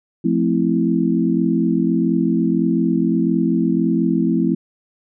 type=chord; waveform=sine; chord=F major seventh; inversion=none; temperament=equal with one note detuned; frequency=175.83 / 220 / 261.6 / 329.6 Hz; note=F3 / A3 / C4 / E4; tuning=+12 / 0 / 0 / 0 cents; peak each=-20 dBFS; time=0.24-4.55 s; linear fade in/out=10 ms; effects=none